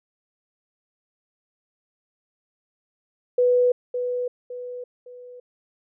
sine tone with echo, 493.9 Hz, B4, in tune, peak -15 dBFS, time 3.38-3.72 s, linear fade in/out 5 ms, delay 560 ms, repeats 3, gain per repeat -8 dB, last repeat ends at 5.4 s, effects none

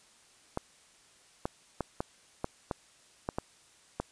clicks, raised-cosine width 1 ms, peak -17 dBFS, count 9, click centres 0.574 / 1.455 / 1.807 / 2.005 / 2.444 / 2.712 / 3.289 / 3.385 / 4 s, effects white hiss -61 dBFS RMS until 4.11 s + resampled to 22050 Hz

